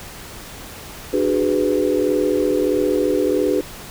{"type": "chord", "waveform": "sine", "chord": "G# half-diminished seventh", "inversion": "second", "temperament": "just", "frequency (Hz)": [299, 373.8, 415.3, 498.4], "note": ["D4", "F#4", "G#4", "B4"], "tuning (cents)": [31, 18, 0, 16], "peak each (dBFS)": -21, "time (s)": [1.13, 3.61], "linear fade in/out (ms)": 5, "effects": ["pink hiss -36 dBFS RMS until 3.9 s"]}